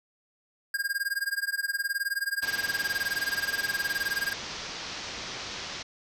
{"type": "tone with tremolo", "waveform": "square", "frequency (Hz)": 1616, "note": "G#6", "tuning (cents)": -48, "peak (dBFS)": -25, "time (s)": [0.74, 4.33], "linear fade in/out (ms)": 2, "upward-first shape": "sine", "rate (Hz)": 19, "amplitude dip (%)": 95}
{"type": "low-pass noise", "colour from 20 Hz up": "white", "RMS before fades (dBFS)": -38, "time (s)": [2.42, 5.83], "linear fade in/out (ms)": 10, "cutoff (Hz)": 6000, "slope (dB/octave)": 48}
{"effects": []}